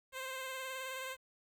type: tone with vibrato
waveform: 10% pulse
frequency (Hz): 523.3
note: C5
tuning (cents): 0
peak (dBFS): -32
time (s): 0.12-1.17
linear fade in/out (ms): 50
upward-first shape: triangle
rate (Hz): 19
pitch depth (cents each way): 31
effects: 11-bit